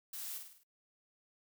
blue noise with echo, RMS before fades -44 dBFS, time 0.13-0.38 s, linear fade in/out 5 ms, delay 51 ms, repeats 5, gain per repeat -5 dB, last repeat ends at 0.635 s, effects noise-tail reverb RT60 0.1 s tail -25 dB re dry

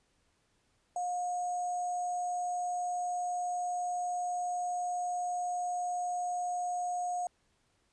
sine tone with sample-and-hold, 714 Hz, F5, 38 cents sharp, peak -31 dBFS, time 0.96-7.27 s, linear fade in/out 2 ms, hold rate 7350 Hz, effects pink hiss -73 dBFS RMS until 7.92 s + resampled to 22050 Hz

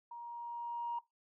sine tone with level ramp, 945 Hz, A#5, 23 cents sharp, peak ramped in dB -44 to -33 dBFS, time 0.11-0.99 s, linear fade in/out 5 ms, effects noise-tail reverb RT60 0.2 s tail -21 dB re dry + tanh soft clip ceiling -30 dBFS

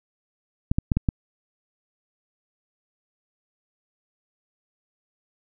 clicks, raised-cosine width 5 ms, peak -8 dBFS, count 5, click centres 0.715 / 0.785 / 0.918 / 0.97 / 1.088 s, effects none

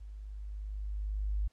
sine tone with level ramp, 51.1 Hz, G#1, 27 cents flat, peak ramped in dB -43 to -28 dBFS, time 0-1.48 s, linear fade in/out 10 ms, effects pink hiss -73 dBFS RMS until 1.52 s + low-pass 9000 Hz 12 dB/octave

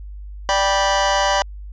sawtooth chord, G major, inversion second, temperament just, 588 / 784 / 980 Hz, D5 / G5 / B5, +2 / 0 / -14 cents, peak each -16 dBFS, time 0.49-1.42 s, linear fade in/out 0 ms, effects added 50 Hz sine -31 dBFS peak until 1.72 s + resampled to 16000 Hz

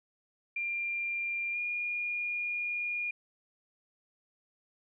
sine tone with pitch glide, 2387 to 2427 Hz, D7 to D#7, +28 to -44 cents, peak -31 dBFS, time 0.56-3.11 s, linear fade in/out 5 ms, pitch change +28 cents, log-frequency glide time 1.52-1.57 s, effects none

